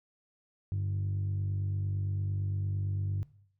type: tone pair together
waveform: sine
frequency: 97.98 / 146.8 Hz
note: G2 / D3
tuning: 0 / 0 cents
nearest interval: perfect fifth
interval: 700 cents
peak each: -28 / -37 dBFS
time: 0.72-3.23 s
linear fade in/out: 0 ms
effects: noise-tail reverb RT60 0.6 s tail -19 dB re dry + tanh soft clip ceiling -26 dBFS